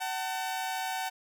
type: tone pair together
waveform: sawtooth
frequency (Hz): 756.4 / 893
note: F#5 / A5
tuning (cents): +38 / +25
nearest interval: minor third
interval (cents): 287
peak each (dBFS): -29 / -33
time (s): 0-1.1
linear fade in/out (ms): 20
effects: none